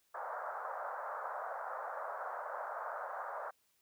pink band-pass noise, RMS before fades -42 dBFS, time 0.14-3.51 s, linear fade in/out 10 ms, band 560 to 1500 Hz, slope 48 dB/octave, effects white hiss -75 dBFS RMS until 3.81 s

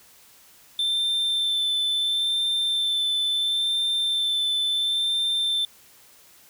triangle tone with vibrato, 3551 Hz, A7, 15 cents sharp, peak -20 dBFS, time 0.79-5.65 s, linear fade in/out 2 ms, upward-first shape sine, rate 0.73 Hz, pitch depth 15 cents each way, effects white hiss -53 dBFS RMS until 6.49 s

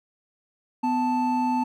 triangle tone pair together, 250.2 / 880 Hz, B3 / A5, +23 / 0 cents, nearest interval octave + minor seventh, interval 2177 cents, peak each -22 dBFS, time 0.83-1.64 s, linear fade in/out 10 ms, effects none

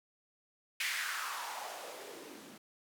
blue noise with band-pass filter sweep, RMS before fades -41 dBFS, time 0.8-2.58 s, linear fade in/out 5 ms, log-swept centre 2200 to 220 Hz, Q 3.1, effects none

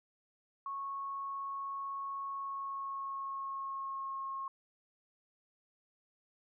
sine tone with pitch glide, 1101 to 1082.1 Hz, C#6 to C#6, -12 to -42 cents, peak -37 dBFS, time 0.66-4.48 s, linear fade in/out 2 ms, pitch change -30 cents, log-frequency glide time 2.32-4.21 s, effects none

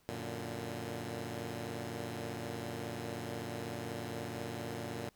10% pulse chord, Gb augmented, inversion none, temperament equal, 92.5 / 116.54 / 146.83 Hz, Gb2 / Bb2 / D3, 0 / 0 / 0 cents, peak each -37 / -33 / -37 dBFS, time 0.09-5.09 s, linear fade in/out 0 ms, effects pink hiss -69 dBFS RMS until 5.15 s

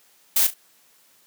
blue noise with echo, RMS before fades -18 dBFS, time 0.36-0.47 s, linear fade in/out 5 ms, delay 35 ms, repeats 2, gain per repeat -12 dB, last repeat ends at 0.54 s, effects white hiss -58 dBFS RMS until 1.26 s + high-pass 150 Hz 12 dB/octave

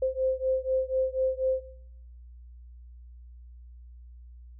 sine beating tone pair, 520 / 524.1 Hz, C5 / C5, -11 / +3 cents, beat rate 4.1 Hz, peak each -28 dBFS, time 0.02-1.61 s, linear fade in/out 5 ms, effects noise-tail reverb RT60 0.8 s tail -19 dB re dry + added 60 Hz sine -45 dBFS peak until 4.59 s

